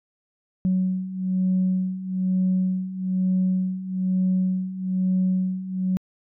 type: beating tone pair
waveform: sine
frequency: 185 / 186.1 Hz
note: F#3 / F#3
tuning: 0 / +10 cents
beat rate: 1.1 Hz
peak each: -25 / -21 dBFS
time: 0.65-5.97 s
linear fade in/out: 0 ms
effects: tanh soft clip ceiling -14 dBFS